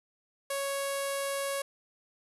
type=tone with low-pass filter; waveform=sawtooth; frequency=554.4 Hz; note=C#5; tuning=in tune; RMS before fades=-33 dBFS; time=0.5-1.62 s; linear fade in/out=5 ms; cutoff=11000 Hz; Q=3; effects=none